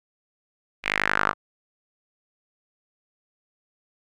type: tone with band-pass filter sweep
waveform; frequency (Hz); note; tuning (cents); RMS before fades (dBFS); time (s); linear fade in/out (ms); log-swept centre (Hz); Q
sawtooth; 50.9; G#1; -34; -24; 0.83-1.34; 50; 2400 to 1200; 3.7
effects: none